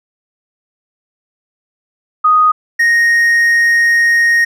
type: tone pair in turn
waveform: sine / triangle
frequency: 1244.5 / 1864.6 Hz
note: D#6 / A#6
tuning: 0 / 0 cents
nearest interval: perfect fifth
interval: 700 cents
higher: second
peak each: -6 dBFS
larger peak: neither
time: 2.24-2.52 / 2.79-4.45 s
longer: second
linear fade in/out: 10 ms
effects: none